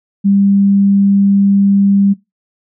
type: tone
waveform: sine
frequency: 198.6 Hz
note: G3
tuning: 23 cents sharp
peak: -7 dBFS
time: 0.24-2.14 s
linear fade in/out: 20 ms
effects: noise-tail reverb RT60 0.2 s tail -21 dB re dry